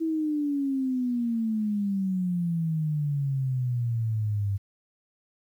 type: exponential sweep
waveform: sine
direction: down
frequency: 327.7 to 98 Hz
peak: -24 dBFS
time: 0-4.58 s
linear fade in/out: 20 ms
effects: 10-bit